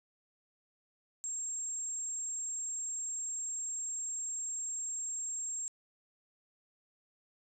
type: tone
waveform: sine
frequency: 7490 Hz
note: A#8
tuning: 7 cents sharp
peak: -34 dBFS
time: 1.24-5.68 s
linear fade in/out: 0 ms
effects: tanh soft clip ceiling -32 dBFS